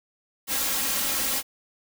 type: noise with comb filter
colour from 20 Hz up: white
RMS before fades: -26 dBFS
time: 0.47-1.43 s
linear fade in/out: 50 ms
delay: 3.7 ms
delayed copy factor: +0.75
effects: none